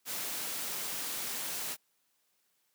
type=noise; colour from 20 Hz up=white; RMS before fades=-37 dBFS; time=0.05-1.77 s; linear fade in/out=50 ms; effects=white hiss -75 dBFS RMS until 2.74 s + high-pass 150 Hz 12 dB/octave